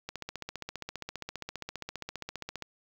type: click train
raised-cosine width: 0.2 ms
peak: -20 dBFS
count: 39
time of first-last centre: 0.09-2.623 s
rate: 15 Hz
effects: 9-bit